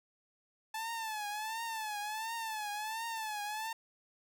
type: tone with vibrato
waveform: sawtooth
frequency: 872 Hz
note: A5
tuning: 16 cents flat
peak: -33 dBFS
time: 0.74-3.73 s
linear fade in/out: 5 ms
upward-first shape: triangle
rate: 1.4 Hz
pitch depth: 110 cents each way
effects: none